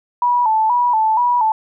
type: tone with vibrato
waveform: sine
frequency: 923 Hz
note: A#5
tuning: 17 cents flat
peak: -12 dBFS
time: 0.22-1.52 s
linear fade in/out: 2 ms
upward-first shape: square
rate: 2.1 Hz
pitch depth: 90 cents each way
effects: none